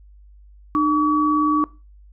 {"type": "tone pair together", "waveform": "sine", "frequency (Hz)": [303, 1138.4], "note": ["D#4", "C#6"], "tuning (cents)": [-46, 46], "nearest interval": "octave + major seventh", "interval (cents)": 2292, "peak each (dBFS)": -18, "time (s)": [0.75, 1.64], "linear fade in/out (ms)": 0, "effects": ["noise-tail reverb RT60 0.3 s tail -21 dB re dry", "added 50 Hz sine -44 dBFS peak until 2.12 s"]}